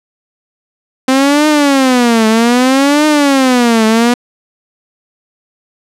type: tone with vibrato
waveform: sawtooth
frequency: 258.5 Hz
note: C4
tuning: 21 cents flat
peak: -3 dBFS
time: 1.08-4.14 s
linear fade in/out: 5 ms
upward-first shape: triangle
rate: 0.63 Hz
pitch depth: 300 cents each way
effects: low-pass 10000 Hz 12 dB/octave